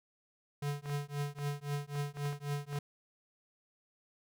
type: tone with tremolo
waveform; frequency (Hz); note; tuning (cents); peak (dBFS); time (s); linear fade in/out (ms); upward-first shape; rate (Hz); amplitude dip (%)
square; 144.2; D3; -31; -32; 0.62-2.79; 5; triangle; 3.8; 100
type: clicks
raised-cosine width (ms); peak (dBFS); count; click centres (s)
0.5; -33; 9; 0.858 / 0.897 / 1.387 / 1.955 / 2.171 / 2.255 / 2.328 / 2.729 / 2.759
effects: none

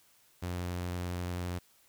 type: tone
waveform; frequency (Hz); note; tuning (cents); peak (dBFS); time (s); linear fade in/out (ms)
sawtooth; 88.8; F2; +29; -30; 0.42-1.59; 10
effects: white hiss -65 dBFS RMS until 1.88 s

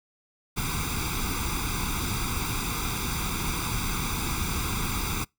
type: noise with comb filter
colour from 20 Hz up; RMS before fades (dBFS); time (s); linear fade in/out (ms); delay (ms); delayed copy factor
pink; -29; 0.56-5.25; 20; 0.83; +0.95
effects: noise-tail reverb RT60 0.2 s tail -26 dB re dry

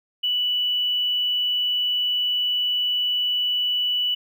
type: tone with hard clipping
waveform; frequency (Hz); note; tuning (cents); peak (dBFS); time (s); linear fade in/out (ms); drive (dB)
triangle; 2960; F#7; 0; -20; 0.23-4.15; 10; 3
effects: none

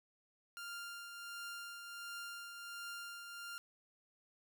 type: tone with tremolo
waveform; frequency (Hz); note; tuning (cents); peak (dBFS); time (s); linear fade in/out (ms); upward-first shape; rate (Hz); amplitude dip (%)
sawtooth; 1396.9; F6; 0; -40; 0.57-3.58; 0; triangle; 1.4; 45
effects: none

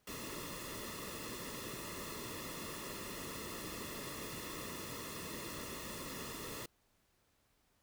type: noise with comb filter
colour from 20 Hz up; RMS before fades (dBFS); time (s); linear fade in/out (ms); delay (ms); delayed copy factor
pink; -45; 0.07-6.66; 5; 1.3; -0.75
effects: pink hiss -75 dBFS RMS until 7.82 s

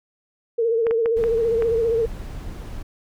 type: tone with vibrato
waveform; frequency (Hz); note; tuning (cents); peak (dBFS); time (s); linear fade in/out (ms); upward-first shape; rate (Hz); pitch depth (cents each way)
sine; 457.8; A#4; -31; -17; 0.58-2.06; 10; sine; 15; 57
type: clicks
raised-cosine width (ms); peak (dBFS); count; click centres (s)
0.5; -15; 5; 0.868 / 0.91 / 1.059 / 1.239 / 1.623
type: noise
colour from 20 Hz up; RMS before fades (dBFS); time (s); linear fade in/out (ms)
brown; -33; 1.16-2.83; 10
effects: none

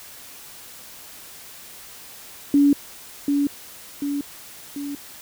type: tone with echo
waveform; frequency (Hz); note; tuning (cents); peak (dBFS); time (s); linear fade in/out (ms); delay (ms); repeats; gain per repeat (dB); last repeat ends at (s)
sine; 284.8; C#4; +47; -12; 2.54-2.73; 2; 740; 3; -5; 4.95
effects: white hiss -42 dBFS RMS until 5.21 s

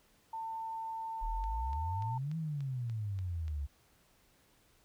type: tone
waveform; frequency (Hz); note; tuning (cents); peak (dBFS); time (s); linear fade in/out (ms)
sine; 897; A5; +33; -37; 0.33-2.18; 5
type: exponential two-way sweep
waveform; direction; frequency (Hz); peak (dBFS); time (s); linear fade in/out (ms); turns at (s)
sine; up then down; 35.91 to 164.81 to 68.7; -34; 1.21-3.67; 20; 2.37
type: click train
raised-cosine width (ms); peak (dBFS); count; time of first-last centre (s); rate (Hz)
0.2; -37; 8; 1.44-3.481; 3.43
effects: pink hiss -68 dBFS RMS until 4.84 s

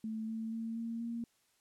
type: tone with pitch steps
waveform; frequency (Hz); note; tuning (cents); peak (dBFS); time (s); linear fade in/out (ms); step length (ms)
sine; 220 / 223.2 / 226.4 / 229.7 / 233.1; A3 / A3 / A3 / A#3 / A#3; 0 / +25 / +50 / -25 / 0; -36; 0.04-1.24; 2; 240
effects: white hiss -73 dBFS RMS until 1.6 s + low-pass 11000 Hz 12 dB/octave

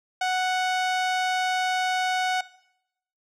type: tone with low-pass filter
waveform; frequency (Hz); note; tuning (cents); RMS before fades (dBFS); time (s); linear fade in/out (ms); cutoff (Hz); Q
sawtooth; 740; F#5; 0; -25; 0.21-2.41; 5; 6700; 0.63
effects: noise-tail reverb RT60 0.8 s tail -19 dB re dry

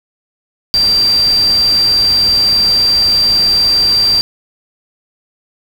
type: tone in noise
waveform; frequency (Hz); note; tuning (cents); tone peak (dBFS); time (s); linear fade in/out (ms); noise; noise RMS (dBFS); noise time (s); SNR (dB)
sine; 4706; D8; +3; -8; 0.74-4.21; 0; pink; -25; 0.74-4.21; +14
effects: none

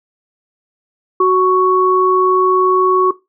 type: tone pair together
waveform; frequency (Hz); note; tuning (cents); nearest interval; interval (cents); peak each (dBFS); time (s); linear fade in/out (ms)
sine; 371.4 / 1111.6; F#4 / C#6; +7 / +4; octave + perfect fifth; 1897; -11; 1.2-3.11; 5
effects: noise-tail reverb RT60 0.2 s tail -17 dB re dry

